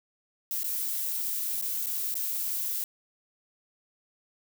violet noise with dropouts, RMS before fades -31 dBFS, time 0.51-2.84 s, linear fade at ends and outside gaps 1 ms, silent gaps 0.633-0.642 / 1.614-1.623 / 1.861-1.867 / 2.142-2.153 s, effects none

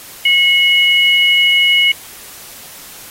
sine tone pair together, 2181 / 2917 Hz, C#7 / F#7, -29 / -25 cents, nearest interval perfect fourth, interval 504 cents, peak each -11 dBFS, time 0.25-1.92 s, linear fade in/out 5 ms, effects white hiss -35 dBFS RMS until 3.1 s + AAC 48 kbps

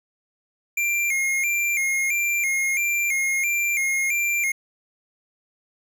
square tone with vibrato, 2254 Hz, C#7, 28 cents sharp, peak -21 dBFS, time 0.77-4.52 s, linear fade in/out 5 ms, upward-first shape square, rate 1.5 Hz, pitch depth 85 cents each way, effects none

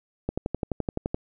click train, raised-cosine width 2 ms, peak -13 dBFS, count 11, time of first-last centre 0.29-1.145 s, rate 11.7 Hz, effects none

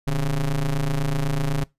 square ring-modulated tone, 68 Hz, C#2, 33 cents flat, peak -18 dBFS, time 0.07-1.64 s, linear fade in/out 5 ms, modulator 82 Hz, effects noise-tail reverb RT60 0.2 s tail -22 dB re dry + resampled to 32000 Hz

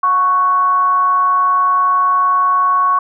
sine tone with frequency modulation, 1108.7 Hz, C#6, in tune, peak -10 dBFS, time 0.03-2.99 s, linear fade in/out 5 ms, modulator 388 Hz, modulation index 0.27, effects none

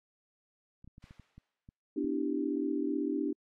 clicks, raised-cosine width 5 ms, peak -39 dBFS, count 9, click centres 0.844 / 0.876 / 0.981 / 1.041 / 1.109 / 1.197 / 1.38 / 1.689 / 2.045 s
blue noise with exponential decay, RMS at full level -45 dBFS, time 1.02-1.81 s, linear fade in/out 5 ms, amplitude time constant 170 ms
sine chord, E minor seventh, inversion second, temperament equal with one note detuned, 249.8 / 293.7 / 329.6 / 392 Hz, B3 / D4 / E4 / G4, +20 / 0 / 0 / 0 cents, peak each -37 / -32 / -37 / -37 dBFS, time 1.96-3.33 s, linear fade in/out 10 ms
effects low-pass 2000 Hz 12 dB/octave + AAC 48 kbps

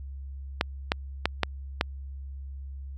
clicks, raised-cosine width 0.3 ms, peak -6 dBFS, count 5, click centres 0.611 / 0.919 / 1.256 / 1.433 / 1.811 s, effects added 68 Hz sine -36 dBFS peak until 2.97 s

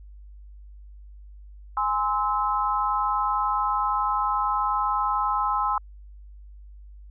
sine chord, Ab augmented, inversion none, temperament just, 830.6 / 1038.3 / 1297.8 Hz, Ab5 / C6 / E6, 0 / -14 / -27 cents, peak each -27 / -25 / -26 dBFS, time 1.77-5.78 s, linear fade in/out 2 ms, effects added 50 Hz sine -42 dBFS peak until 7.1 s

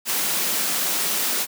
white high-pass noise, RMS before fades -23 dBFS, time 0.05-1.47 s, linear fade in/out 50 ms, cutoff 150 Hz, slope 96 dB/octave, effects none

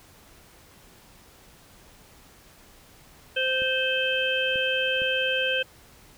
harmonic tone, 520 Hz, C5, 11 cents flat, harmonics 1 / 3 / 5 / 6, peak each -28 / -28 / -28 / -28 dBFS, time 3.36-5.63 s, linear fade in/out 10 ms
clicks, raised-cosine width 3 ms, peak -28 dBFS, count 3, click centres 3.62 / 4.558 / 5.019 s
effects pink hiss -53 dBFS RMS until 6.17 s

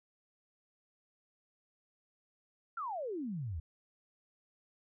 sine exponential sweep, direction down, 1417 to 72.1 Hz, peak -36 dBFS, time 2.77-3.6 s, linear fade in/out 5 ms, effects none

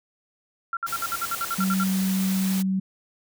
sine tone bursts, 1370 Hz, F6, 34 cents flat, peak -24 dBFS, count 12, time 0.73-1.836 s, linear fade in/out 2 ms, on 39 ms, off 58 ms
white noise, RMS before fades -33 dBFS, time 0.86-2.63 s, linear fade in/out 20 ms
sine tone, 190.4 Hz, F#3, 50 cents sharp, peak -21 dBFS, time 1.58-2.8 s, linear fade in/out 10 ms
effects none

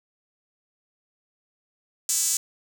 sawtooth tone with high-pass filter, 329.6 Hz, E4, in tune, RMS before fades -24 dBFS, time 2.09-2.37 s, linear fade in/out 2 ms, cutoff 7100 Hz, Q 2.9, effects none

